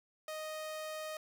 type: tone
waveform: sawtooth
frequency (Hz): 622.3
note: D#5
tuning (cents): 0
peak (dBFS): -36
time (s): 0.28-1.17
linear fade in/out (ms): 2
effects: none